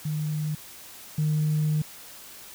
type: tone pair in turn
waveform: sine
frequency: 152.9 / 152.9 Hz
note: D#3 / D#3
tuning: -30 / -30 cents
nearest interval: unison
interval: 0 cents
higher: neither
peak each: -25 / -20 dBFS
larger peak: second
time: 0.05-0.55 / 1.18-1.82 s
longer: second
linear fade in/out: 5 ms
effects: tanh soft clip ceiling -18 dBFS + white hiss -45 dBFS RMS until 2.54 s